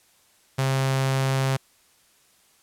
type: tone with notch filter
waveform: sawtooth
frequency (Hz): 133.9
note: C3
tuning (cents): +40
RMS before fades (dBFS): -23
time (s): 0.58-1.57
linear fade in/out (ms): 10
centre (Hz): 300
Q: 1.6
effects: white hiss -60 dBFS RMS until 2.62 s + low-pass 12000 Hz 12 dB/octave